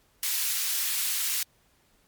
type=high-pass noise; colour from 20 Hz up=white; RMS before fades=-28 dBFS; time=0.23-1.43 s; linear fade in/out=2 ms; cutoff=1900 Hz; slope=12 dB/octave; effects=pink hiss -65 dBFS RMS until 2.07 s + MP3 96 kbps